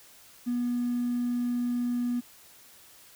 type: tone with hard clipping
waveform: triangle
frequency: 242.8 Hz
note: B3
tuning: 29 cents flat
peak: -26 dBFS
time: 0.46-2.21 s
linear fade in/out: 20 ms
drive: 3 dB
effects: white hiss -54 dBFS RMS until 3.15 s